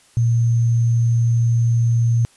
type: tone with sample-and-hold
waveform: sine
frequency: 116.54 Hz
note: A#2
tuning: in tune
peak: -13 dBFS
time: 0.17-2.25 s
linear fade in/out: 0 ms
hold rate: 6300 Hz
effects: white hiss -53 dBFS RMS until 2.36 s + resampled to 24000 Hz